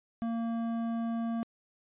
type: tone with hard clipping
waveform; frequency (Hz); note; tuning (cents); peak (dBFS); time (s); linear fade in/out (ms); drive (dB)
triangle; 230; A#3; -23; -32; 0.22-1.43; 0; 14
effects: resampled to 8000 Hz